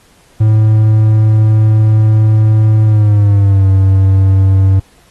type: tone with pitch glide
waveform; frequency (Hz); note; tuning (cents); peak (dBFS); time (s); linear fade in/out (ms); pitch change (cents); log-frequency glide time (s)
triangle; 108.6 to 96.19; A2 to G2; -22 to -32; -3; 0.4-4.8; 10; -210; 2.85-3.67
effects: pink hiss -48 dBFS RMS until 5.1 s + AAC 32 kbps